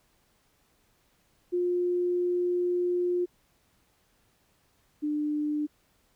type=tone pair in turn; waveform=sine; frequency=355.1 / 298.6 Hz; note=F4 / D4; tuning=+29 / +29 cents; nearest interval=minor third; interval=300 cents; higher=first; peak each=-24 / -26 dBFS; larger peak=first; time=1.52-3.26 / 5.02-5.67 s; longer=first; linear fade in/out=20 ms; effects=pink hiss -68 dBFS RMS until 6.15 s